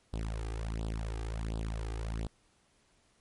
sawtooth tone with flanger, 55 Hz, A1, in tune, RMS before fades -36 dBFS, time 0.13-2.27 s, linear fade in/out 5 ms, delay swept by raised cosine 0.23 to 2.53 ms, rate 1.4 Hz, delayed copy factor +0.85, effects pink hiss -69 dBFS RMS until 3.2 s + MP3 48 kbps

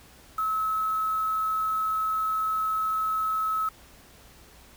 sine tone with quantisation, 1293 Hz, E6, 34 cents flat, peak -24 dBFS, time 0.38-3.69 s, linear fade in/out 5 ms, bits 7, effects added 60 Hz sine -57 dBFS peak until 4.76 s + pink hiss -53 dBFS RMS until 4.76 s

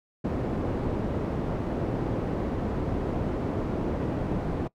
white low-pass noise, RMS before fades -29 dBFS, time 0.24-4.68 s, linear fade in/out 10 ms, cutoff 380 Hz, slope 12 dB/octave, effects noise-tail reverb RT60 0.1 s tail -21 dB re dry

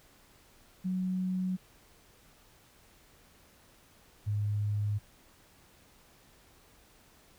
sine tone pair in turn, 185 / 103.83 Hz, F#3 / G#2, 0 / 0 cents, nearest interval minor seventh, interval 1000 cents, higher first, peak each -29 / -28 dBFS, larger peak second, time 0.84-1.57 / 4.26-4.99 s, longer neither, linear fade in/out 20 ms, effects pink hiss -61 dBFS RMS until 7.38 s

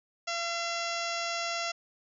harmonic tone with a mistuned harmonic, 681 Hz, F5, 44 cents flat, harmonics 1 / 2 / 3 / 4 / 5 / 6 / 7 / 8 / 9 / 10, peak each -36 / -37 / -39 / -39 / -42 / -44 / -42 / -41 / -45 / -45 dBFS, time 0.27-1.72 s, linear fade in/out 10 ms, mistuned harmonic 5, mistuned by -26 cents, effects none

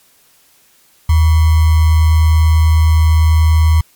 sine tone with sample-and-hold, 79.6 Hz, D#2, 40 cents sharp, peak -6 dBFS, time 1.09-3.81 s, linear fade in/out 5 ms, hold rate 1050 Hz, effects white hiss -51 dBFS RMS until 3.95 s + MP3 96 kbps

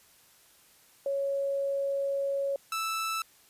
sine / sawtooth tone pair in turn, 554.4 / 1318.6 Hz, C#5 / E6, 0 / 0 cents, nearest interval octave + minor third, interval 1500 cents, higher second, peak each -27 / -26 dBFS, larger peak second, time 1.06-2.56 / 2.72-3.22 s, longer first, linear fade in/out 2 ms, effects white hiss -60 dBFS RMS until 3.49 s + resampled to 32000 Hz

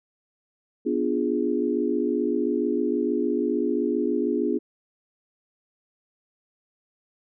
sine chord, B diminished seventh, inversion none, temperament equal, 246.9 / 293.7 / 349.2 / 415.3 Hz, B3 / D4 / F4 / Ab4, 0 / 0 / 0 / 0 cents, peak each -27 dBFS, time 0.85-4.59 s, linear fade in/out 20 ms, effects none

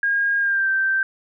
sine tone with pitch glide, 1625 to 1562.4 Hz, G#6 to G6, -38 to -6 cents, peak -17 dBFS, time 0.03-1.03 s, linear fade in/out 2 ms, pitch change -68 cents, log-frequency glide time 0.39-0.69 s, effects none

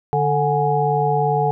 harmonic tone with a mistuned harmonic, 147.1 Hz, D3, 3 cents sharp, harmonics 1 / 3 / 5 / 6, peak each -21 / -21 / -21 / -21 dBFS, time 0.13-1.51 s, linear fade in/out 0 ms, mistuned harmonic 6, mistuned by -100 cents, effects none

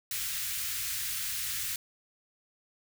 white band-stop noise, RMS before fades -34 dBFS, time 0.11-1.76 s, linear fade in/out 2 ms, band 130 to 1500 Hz, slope 24 dB/octave, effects none

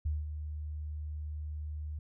sine tone with ADSR envelope, 75.7 Hz, D#2, 47 cents flat, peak -28 dBFS, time 0.05-1.99 s, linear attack 10 ms, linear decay 190 ms, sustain -8 dB, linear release 4 ms, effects none

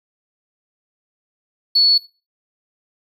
triangle tone, 4414 Hz, C#8, 8 cents flat, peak -7 dBFS, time 1.75-1.98 s, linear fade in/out 10 ms, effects noise-tail reverb RT60 0.3 s tail -19 dB re dry + tanh soft clip ceiling -9 dBFS

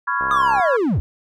sine chord, C# dominant seventh, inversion third, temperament just, 997.9 / 1108.7 / 1385.9 / 1663.1 Hz, B5 / C#6 / E#6 / G#6, +18 / 0 / -14 / +2 cents, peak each -24 dBFS, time 0.07-0.77 s, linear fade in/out 10 ms
click train, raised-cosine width 1 ms, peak -18 dBFS, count 27, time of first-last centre 0.21-0.597 s, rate 67.1 Hz
triangle linear sweep, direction down, 1245 to 59.6 Hz, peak -14 dBFS, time 0.31-1 s, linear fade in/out 0 ms
effects none

